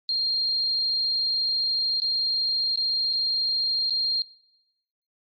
sine tone with dropouts, 4209 Hz, C8, 9 cents sharp, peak -22 dBFS, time 0.09-4.22 s, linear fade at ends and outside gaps 1 ms, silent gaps 2.001-2.019 / 2.758-2.774 / 3.13-3.134 / 3.897-3.906 s, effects noise-tail reverb RT60 1.0 s tail -24 dB re dry + MP3 48 kbps

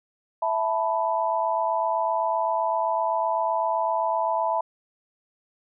sine chord, E suspended fourth, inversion none, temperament equal, 659.3 / 880 / 987.8 Hz, E5 / A5 / B5, 0 / 0 / 0 cents, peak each -26 dBFS, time 0.42-4.61 s, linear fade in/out 5 ms, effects none

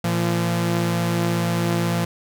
sawtooth tone pair together, 114.7 / 171.01 Hz, A#2 / F3, -28 / -36 cents, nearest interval perfect fifth, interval 692 cents, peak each -20 / -17 dBFS, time 0.04-2.05 s, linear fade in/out 5 ms, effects none

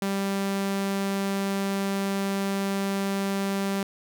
sawtooth tone, 196.6 Hz, G3, 5 cents sharp, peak -21 dBFS, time 0.02-3.83 s, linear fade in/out 2 ms, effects none

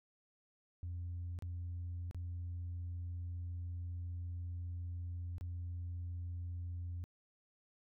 sine tone with dropouts, 87.31 Hz, F2, in tune, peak -38 dBFS, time 0.83-7.04 s, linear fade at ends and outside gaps 0 ms, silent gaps 1.389-1.423 / 2.111-2.146 / 5.382-5.41 s, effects tanh soft clip ceiling -37 dBFS

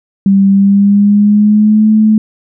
sine tone with pitch glide, 196 to 216.2 Hz, G3 to A3, 0 to -30 cents, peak -4 dBFS, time 0.26-2.18 s, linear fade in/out 2 ms, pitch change +170 cents, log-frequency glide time 0.5-1.89 s, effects none

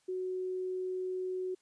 sine tone, 370 Hz, F#4, in tune, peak -33 dBFS, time 0.08-1.55 s, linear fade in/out 10 ms, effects white hiss -72 dBFS RMS until 1.61 s + resampled to 22050 Hz

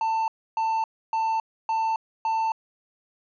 triangle tone bursts, 892 Hz, A5, 23 cents sharp, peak -20 dBFS, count 5, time 0.01-2.52 s, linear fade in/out 2 ms, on 270 ms, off 290 ms, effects resampled to 16000 Hz

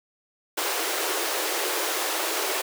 pink high-pass noise, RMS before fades -27 dBFS, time 0.57-2.62 s, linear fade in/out 10 ms, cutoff 320 Hz, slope 96 dB/octave, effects none

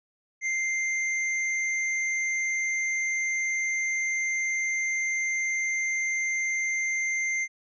square tone, 2093 Hz, C7, in tune, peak -26 dBFS, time 0.41-7.48 s, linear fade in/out 50 ms, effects resampled to 16000 Hz

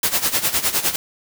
white noise with tremolo, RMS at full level -17 dBFS, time 0.03-0.96 s, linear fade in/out 2 ms, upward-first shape sine, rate 9.8 Hz, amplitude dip 80%, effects none

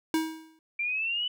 square tone with exponential decay, 319.3 Hz, D#4, 45 cents sharp, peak -22 dBFS, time 0.14-0.59 s, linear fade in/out 1 ms, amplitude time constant 96 ms
sine exponential sweep, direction up, 2349 to 3000 Hz, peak -27 dBFS, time 0.79-1.28 s, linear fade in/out 5 ms
effects none

